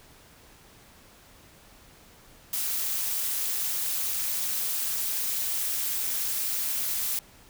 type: noise with amplitude modulation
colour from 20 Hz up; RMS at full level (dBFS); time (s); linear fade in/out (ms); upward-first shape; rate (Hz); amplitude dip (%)
blue; -26; 2.53-7.19; 2; sine; 224; 65
effects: pink hiss -54 dBFS RMS until 7.49 s